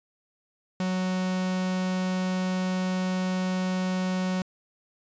45% pulse tone, 185 Hz, F#3, in tune, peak -25 dBFS, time 0.8-4.42 s, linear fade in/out 2 ms, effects resampled to 16000 Hz

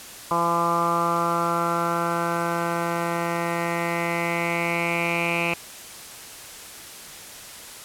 10% pulse tone with low-pass filter sweep, 170 Hz, F3, 46 cents flat, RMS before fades -24 dBFS, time 0.31-5.54 s, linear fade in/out 2 ms, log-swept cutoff 1100 to 2500 Hz, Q 6.4, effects white hiss -40 dBFS RMS until 7.84 s + low-pass 12000 Hz 12 dB/octave

